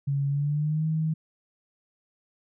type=tone with pitch glide; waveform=sine; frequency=140 to 158.06 Hz; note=C#3 to D#3; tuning=+18 to +28 cents; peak=-23 dBFS; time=0.07-1.14 s; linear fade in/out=10 ms; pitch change=+210 cents; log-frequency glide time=0.28-0.86 s; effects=none